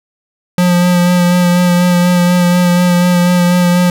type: tone with vibrato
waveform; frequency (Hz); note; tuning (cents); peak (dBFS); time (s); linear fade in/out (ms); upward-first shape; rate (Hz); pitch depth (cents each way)
square; 177.3; F3; +26; -8; 0.58-3.9; 2; sine; 4.1; 18
effects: none